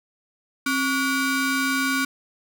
30% pulse ring-modulated tone, 860 Hz, A5, 40 cents flat, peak -15 dBFS, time 0.66-2.05 s, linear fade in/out 5 ms, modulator 593 Hz, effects none

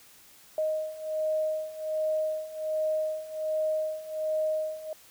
sine beating tone pair, 622.3 / 623.6 Hz, D#5 / D#5, 0 / +4 cents, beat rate 1.3 Hz, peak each -32 / -29 dBFS, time 0.58-4.93 s, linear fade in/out 2 ms, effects white hiss -55 dBFS RMS until 5.1 s

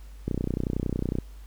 click train, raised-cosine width 3 ms, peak -14 dBFS, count 29, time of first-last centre 0.28-1.186 s, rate 30.9 Hz, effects added 50 Hz sine -41 dBFS peak until 1.46 s + pink hiss -58 dBFS RMS until 1.46 s

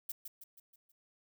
violet noise with echo, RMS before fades -39 dBFS, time 0.09-0.12 s, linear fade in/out 5 ms, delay 160 ms, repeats 5, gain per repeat -6 dB, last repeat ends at 0.92 s, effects none

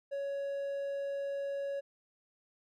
triangle tone, 558 Hz, C#5, 11 cents sharp, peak -32 dBFS, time 0.11-1.81 s, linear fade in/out 20 ms, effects none

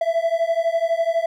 triangle beating tone pair, 659.3 / 671.3 Hz, E5 / E5, 0 / +31 cents, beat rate 12 Hz, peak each -19 dBFS, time 0.01-1.26 s, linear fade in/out 5 ms, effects none

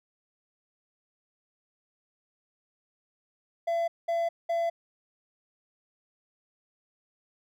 triangle tone bursts, 675 Hz, E5, 41 cents sharp, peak -23 dBFS, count 3, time 3.67-4.7 s, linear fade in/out 10 ms, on 210 ms, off 200 ms, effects none

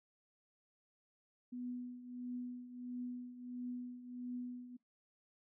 sine tone with tremolo, 246.9 Hz, B3, in tune, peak -39 dBFS, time 1.52-4.77 s, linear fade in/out 10 ms, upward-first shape triangle, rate 1.5 Hz, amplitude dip 75%, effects noise-tail reverb RT60 0.2 s tail -24 dB re dry

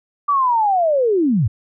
sine linear sweep, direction down, 1174.7 to 89.8 Hz, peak -13 dBFS, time 0.28-1.48 s, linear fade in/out 10 ms, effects none

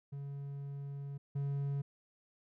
triangle tone pair in turn, 140.4 / 140.4 Hz, C#3 / C#3, +22 / +22 cents, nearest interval unison, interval 0 cents, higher neither, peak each -38 / -31 dBFS, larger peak second, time 0.12-1.18 / 1.35-1.82 s, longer first, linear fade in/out 10 ms, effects none

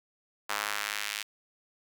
sawtooth tone with high-pass filter sweep, 103.83 Hz, G#2, in tune, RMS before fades -34 dBFS, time 0.49-1.23 s, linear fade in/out 10 ms, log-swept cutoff 1100 to 2500 Hz, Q 1.2, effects none

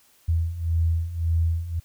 sine beating tone pair, 81.6 / 83.4 Hz, E2 / E2, -17 / +21 cents, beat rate 1.8 Hz, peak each -26 / -22 dBFS, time 0.28-1.8 s, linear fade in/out 10 ms, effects white hiss -59 dBFS RMS until 1.84 s

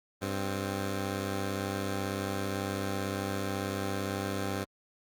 10% pulse tone pair together, 98 / 262.4 Hz, G2 / C4, 0 / +5 cents, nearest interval octave + perfect fourth, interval 1705 cents, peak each -24 / -30 dBFS, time 0.21-4.65 s, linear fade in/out 20 ms, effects Opus 48 kbps

